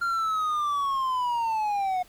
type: linear sweep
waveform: triangle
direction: down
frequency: 1396.9 to 720 Hz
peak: -22 dBFS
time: 0.01-2.03 s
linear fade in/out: 10 ms
effects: pink hiss -55 dBFS RMS until 2.08 s